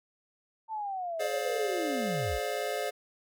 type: linear sweep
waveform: sine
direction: down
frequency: 899 to 38.1 Hz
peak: -32 dBFS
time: 0.68-2.4 s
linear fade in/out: 50 ms
type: chord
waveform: square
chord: D half-diminished seventh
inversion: second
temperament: just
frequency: 422.9 / 528.6 / 587.3 / 704.8 Hz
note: Ab4 / C5 / D5 / F5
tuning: +31 / +18 / 0 / +16 cents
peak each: -37 dBFS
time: 1.19-2.91 s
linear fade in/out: 20 ms
effects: none